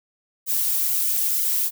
violet noise with flanger, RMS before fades -22 dBFS, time 0.46-1.71 s, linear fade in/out 50 ms, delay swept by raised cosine 1.1 to 5.2 ms, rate 2.1 Hz, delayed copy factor -0.95, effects none

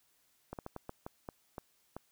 slowing click train, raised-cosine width 1 ms, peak -27 dBFS, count 9, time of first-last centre 0.53-1.966 s, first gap 58 ms, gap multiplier 1.31, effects white hiss -72 dBFS RMS until 2.11 s

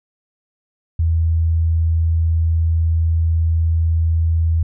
sine tone, 81.9 Hz, E2, 11 cents flat, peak -13 dBFS, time 0.99-4.63 s, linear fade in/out 5 ms, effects none

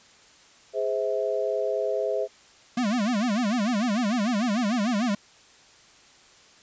sine chord, Ab augmented, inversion none, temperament just, 415.3 / 519.1 / 648.9 Hz, Ab4 / C5 / E5, 0 / -14 / -27 cents, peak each -28 dBFS, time 0.73-2.28 s, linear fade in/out 50 ms
square tone with vibrato, 224.4 Hz, A3, 34 cents sharp, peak -23 dBFS, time 2.77-5.15 s, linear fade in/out 5 ms, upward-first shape sine, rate 6.7 Hz, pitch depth 220 cents each way
effects white hiss -54 dBFS RMS until 6.62 s + resampled to 16000 Hz

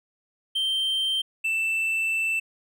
triangle tone pair in turn, 3136 / 2659 Hz, G7 / E7, 0 / +14 cents, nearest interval minor third, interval 286 cents, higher first, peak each -21 dBFS, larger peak neither, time 0.55-1.22 / 1.44-2.4 s, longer second, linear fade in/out 10 ms, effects none

